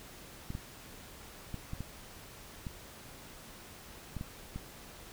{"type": "clicks", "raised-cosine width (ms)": 5, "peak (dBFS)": -26, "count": 9, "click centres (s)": [0.504, 0.551, 1.543, 1.734, 1.806, 2.668, 4.167, 4.211, 4.56], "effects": ["pink hiss -51 dBFS RMS until 5.12 s"]}